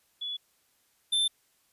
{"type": "tone pair in turn", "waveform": ["sine", "square"], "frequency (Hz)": [3415, 3552], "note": ["G#7", "A7"], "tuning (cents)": [48, 16], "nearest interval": "minor second", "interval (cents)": 68, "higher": "second", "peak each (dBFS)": [-32, -24], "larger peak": "second", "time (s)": [[0.21, 0.37], [1.12, 1.28]], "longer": "neither", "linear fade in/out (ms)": 10, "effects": ["white hiss -69 dBFS RMS until 1.72 s", "resampled to 32000 Hz"]}